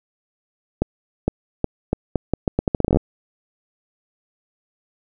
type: accelerating click train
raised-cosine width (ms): 2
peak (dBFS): -4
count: 18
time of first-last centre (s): 0.82-2.971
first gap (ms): 460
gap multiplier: 0.79
effects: none